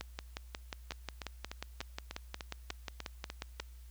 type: two click trains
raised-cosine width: 0.2 ms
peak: -21 / -23 dBFS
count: 21 / 10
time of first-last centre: 0.01-3.601 / 0.92-3.599 s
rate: 5.57 / 3.36 Hz
effects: added 60 Hz sine -49 dBFS peak until 3.9 s + white hiss -66 dBFS RMS until 3.9 s